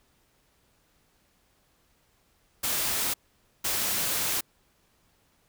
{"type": "noise bursts at uneven times", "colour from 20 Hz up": "white", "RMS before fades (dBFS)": -28, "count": 2, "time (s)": [[2.63, 3.14], [3.64, 4.41]], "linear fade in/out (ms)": 10, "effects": ["pink hiss -67 dBFS RMS until 5.48 s"]}